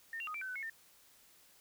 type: tone with pitch steps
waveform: sine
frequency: 1823 / 2762 / 1245 / 2344 / 1529 / 1503 / 2180 / 1807 Hz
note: A#6 / F7 / D#6 / D7 / G6 / F#6 / C#7 / A6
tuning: -39 / -20 / +1 / -4 / -44 / +27 / -29 / +46 cents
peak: -39 dBFS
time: 0.13-0.698 s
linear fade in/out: 2 ms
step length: 71 ms
effects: white hiss -64 dBFS RMS until 1.6 s